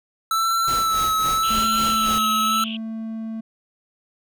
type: tone with vibrato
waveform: square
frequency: 1318 Hz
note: E6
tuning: 1 cent flat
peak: -19 dBFS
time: 0.31-2.64 s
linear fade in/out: 2 ms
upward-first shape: sine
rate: 0.88 Hz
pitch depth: 38 cents each way
type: noise with tremolo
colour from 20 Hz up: pink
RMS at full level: -30 dBFS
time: 0.67-2.19 s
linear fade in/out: 10 ms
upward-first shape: sine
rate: 3.6 Hz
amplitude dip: 75%
type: band-pass noise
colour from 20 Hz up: pink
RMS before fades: -32 dBFS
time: 1.43-2.77 s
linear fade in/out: 5 ms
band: 2700 to 3300 Hz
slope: 96 dB/octave
type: tone with pitch glide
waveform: triangle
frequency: 220 to 222.9 Hz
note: A3 to A3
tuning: 0 to +23 cents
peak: -25 dBFS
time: 1.5-3.41 s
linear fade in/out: 10 ms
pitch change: +23 cents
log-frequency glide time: 2.42-2.87 s
effects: none

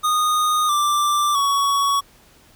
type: tone with pitch steps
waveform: square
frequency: 1234 / 1178 / 1121 Hz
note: D#6 / D6 / C#6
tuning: -15 / +5 / +19 cents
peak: -17 dBFS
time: 0.03-2.01 s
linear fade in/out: 20 ms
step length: 660 ms
effects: pink hiss -52 dBFS RMS until 2.55 s

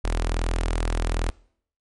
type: tone with notch filter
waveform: sawtooth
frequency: 41.2 Hz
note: E1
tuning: in tune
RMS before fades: -24 dBFS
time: 0.04-1.3 s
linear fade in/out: 0 ms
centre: 150 Hz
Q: 0.73
effects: noise-tail reverb RT60 0.6 s tail -23 dB re dry + MP3 48 kbps

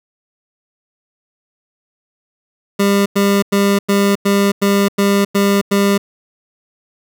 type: tone bursts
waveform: 25% pulse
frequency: 200 Hz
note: G3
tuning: 35 cents sharp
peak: -7 dBFS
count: 9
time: 2.79-5.98 s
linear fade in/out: 10 ms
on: 270 ms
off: 95 ms
effects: none

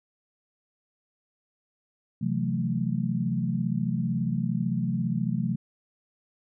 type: chord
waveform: sine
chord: F# half-diminished seventh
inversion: second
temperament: equal with one note detuned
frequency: 130.81 / 167.11 / 185 / 220 Hz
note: C3 / E3 / F#3 / A3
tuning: 0 / +24 / 0 / 0 cents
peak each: -30 dBFS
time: 2.21-5.56 s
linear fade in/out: 10 ms
effects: none

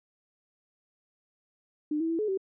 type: tone with pitch steps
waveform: sine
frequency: 301 / 326 / 330.6 / 426.7 / 383.6 Hz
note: D4 / E4 / E4 / G#4 / G4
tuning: +43 / -19 / +5 / +47 / -37 cents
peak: -26 dBFS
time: 1.91-2.375 s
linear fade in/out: 5 ms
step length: 93 ms
effects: none

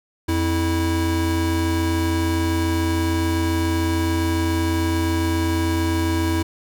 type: tone pair together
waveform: square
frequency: 86.43 / 326.3 Hz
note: F2 / E4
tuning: -17 / -18 cents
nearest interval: octave + major seventh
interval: 2299 cents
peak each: -22 dBFS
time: 0.28-6.43 s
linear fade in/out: 10 ms
effects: none

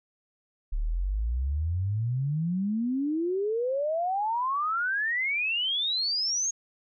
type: exponential sweep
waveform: sine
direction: up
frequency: 34.65 to 6650 Hz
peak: -25 dBFS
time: 0.72-6.51 s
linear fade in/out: 10 ms
effects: none

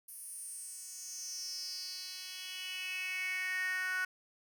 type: tone with high-pass filter sweep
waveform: 10% pulse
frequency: 370 Hz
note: F#4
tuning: in tune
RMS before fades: -40 dBFS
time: 0.08-4.05 s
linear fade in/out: 5 ms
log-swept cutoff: 11000 to 1500 Hz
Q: 5.8
effects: none

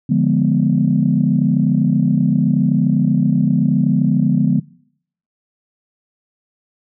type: chord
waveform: sine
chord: D diminished seventh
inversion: none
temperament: equal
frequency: 146.83 / 174.61 / 207.7 / 246.9 Hz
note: D3 / F3 / Ab3 / Cb4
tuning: 0 / 0 / 0 / 0 cents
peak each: -17 dBFS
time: 0.09-4.6 s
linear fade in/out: 10 ms
effects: noise-tail reverb RT60 0.7 s tail -24 dB re dry + tanh soft clip ceiling -2 dBFS

